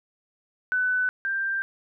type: tone pair in turn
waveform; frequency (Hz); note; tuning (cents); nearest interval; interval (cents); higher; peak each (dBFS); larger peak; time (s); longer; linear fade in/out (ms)
sine; 1500 / 1579.4; F#6 / G6; +23 / +13; minor second; 90; second; -21 / -24; first; 0.72-1.09 / 1.25-1.62; neither; 0
effects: none